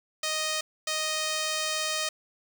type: tone bursts at uneven times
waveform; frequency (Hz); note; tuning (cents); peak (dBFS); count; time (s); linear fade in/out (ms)
5% pulse; 622.3; D#5; 0; -16; 2; 0.23-0.61 / 0.87-2.09; 5
effects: none